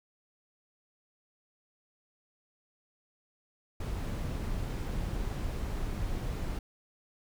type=noise; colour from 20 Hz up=brown; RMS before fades=-34 dBFS; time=3.8-6.59 s; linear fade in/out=5 ms; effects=none